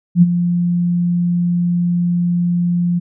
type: tone with ADSR envelope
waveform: sine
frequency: 174.61 Hz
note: F3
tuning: in tune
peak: -3 dBFS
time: 0.15-3 s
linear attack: 70 ms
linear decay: 31 ms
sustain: -10 dB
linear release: 21 ms
effects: none